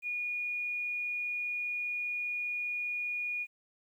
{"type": "tone", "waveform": "sine", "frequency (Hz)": 2445, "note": "D#7", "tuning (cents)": -31, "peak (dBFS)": -32, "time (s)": [0.02, 3.47], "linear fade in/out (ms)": 50, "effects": ["11-bit"]}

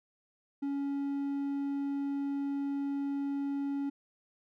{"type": "tone", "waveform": "triangle", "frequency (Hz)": 280, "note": "C#4", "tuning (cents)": 18, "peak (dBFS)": -29, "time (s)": [0.62, 3.9], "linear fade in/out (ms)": 10, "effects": []}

